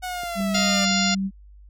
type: linear sweep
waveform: sawtooth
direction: down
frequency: 740 to 590 Hz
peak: -24 dBFS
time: 0.02-0.86 s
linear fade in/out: 20 ms
type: clicks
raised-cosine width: 2 ms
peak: -28 dBFS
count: 5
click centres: 0.235 / 0.405 / 0.548 / 0.585 / 0.913 s
type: tone with pitch glide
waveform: sine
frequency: 196 to 193.53 Hz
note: G3 to G3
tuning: 0 to -22 cents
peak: -22 dBFS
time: 0.35-1.31 s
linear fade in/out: 50 ms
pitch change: -22 cents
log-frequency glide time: 0.65-0.89 s
type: harmonic tone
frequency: 698.5 Hz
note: F5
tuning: in tune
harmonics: 1 / 2 / 3 / 4 / 5 / 6 / 7 / 8 / 10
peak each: -29 / -29 / -29 / -29 / -29 / -29 / -29 / -29 / -29 dBFS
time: 0.54-1.15 s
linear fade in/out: 10 ms
effects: added 50 Hz sine -44 dBFS peak until 1.69 s